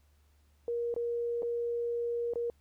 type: tone with dropouts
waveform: sine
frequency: 472.7 Hz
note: A#4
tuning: 24 cents sharp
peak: -30 dBFS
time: 0.68-2.5 s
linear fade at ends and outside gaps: 1 ms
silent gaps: 0.941-0.963 / 1.422-1.43 / 2.336-2.357 s
effects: added 73 Hz sine -63 dBFS peak until 2.6 s + pink hiss -73 dBFS RMS until 2.6 s